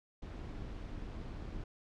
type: noise with amplitude modulation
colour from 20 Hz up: brown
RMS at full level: -41 dBFS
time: 0.22-1.64 s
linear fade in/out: 5 ms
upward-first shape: sine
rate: 274 Hz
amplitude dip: 55%
effects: low-pass 5000 Hz 12 dB/octave